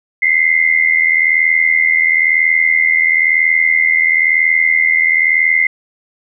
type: tone pair together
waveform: sine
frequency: 2037 / 2118 Hz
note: C7 / C7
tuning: -47 / +21 cents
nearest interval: minor second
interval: 68 cents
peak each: -12 dBFS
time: 0.22-5.67 s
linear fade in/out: 5 ms
effects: none